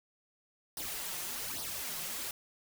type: noise with flanger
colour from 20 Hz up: white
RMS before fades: -39 dBFS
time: 0.77-2.31 s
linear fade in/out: 2 ms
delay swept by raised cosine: 0.2 to 5.7 ms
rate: 1.2 Hz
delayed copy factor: +0.75
effects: none